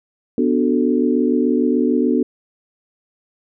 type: chord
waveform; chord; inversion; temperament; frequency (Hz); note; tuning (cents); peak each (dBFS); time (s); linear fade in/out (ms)
sine; B minor seventh; none; equal; 246.9 / 293.7 / 370 / 440; B3 / D4 / F#4 / A4; 0 / 0 / 0 / 0; -17 / -19 / -21 / -22; 0.38-2.23; 2
effects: none